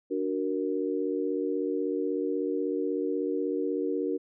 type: chord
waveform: sine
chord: D augmented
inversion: none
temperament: equal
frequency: 293.7 / 370 / 466.2 Hz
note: D4 / F#4 / A#4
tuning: 0 / 0 / 0 cents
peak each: -31 dBFS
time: 0.1-4.18 s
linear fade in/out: 20 ms
effects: none